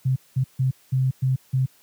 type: tone bursts at uneven times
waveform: sine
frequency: 130.7 Hz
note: C3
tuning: 1 cent flat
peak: -17 dBFS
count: 6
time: 0.05-0.16 / 0.36-0.44 / 0.59-0.71 / 0.92-1.11 / 1.22-1.36 / 1.53-1.66 s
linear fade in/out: 10 ms
effects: white hiss -57 dBFS RMS until 1.82 s + high-pass 80 Hz 12 dB/octave